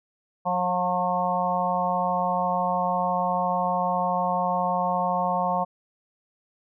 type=harmonic tone with a mistuned harmonic; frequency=180.6 Hz; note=F#3; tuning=42 cents flat; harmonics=1 / 3 / 4 / 5 / 6; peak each=-31 / -30 / -26 / -27 / -29 dBFS; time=0.45-5.65 s; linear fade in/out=20 ms; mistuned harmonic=4; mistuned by=-15 cents; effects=none